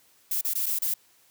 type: noise with dropouts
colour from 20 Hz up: violet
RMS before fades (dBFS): -27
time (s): 0.31-0.94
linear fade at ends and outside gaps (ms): 5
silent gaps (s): 0.412-0.447 / 0.537-0.552 / 0.66-0.664 / 0.788-0.819
effects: white hiss -61 dBFS RMS until 1.3 s + high-pass 80 Hz 12 dB/octave